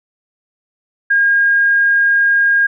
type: tone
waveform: sine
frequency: 1622 Hz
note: G#6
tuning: 41 cents flat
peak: -9 dBFS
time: 1.1-2.67 s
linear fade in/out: 10 ms
effects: none